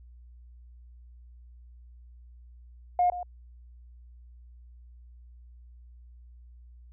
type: tone with echo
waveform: sine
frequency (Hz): 714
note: F5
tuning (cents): +38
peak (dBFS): -19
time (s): 2.99-3.1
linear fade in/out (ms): 2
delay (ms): 130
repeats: 1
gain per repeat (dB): -13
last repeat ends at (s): 3.23
effects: tanh soft clip ceiling -15 dBFS + added 60 Hz sine -48 dBFS peak until 6.92 s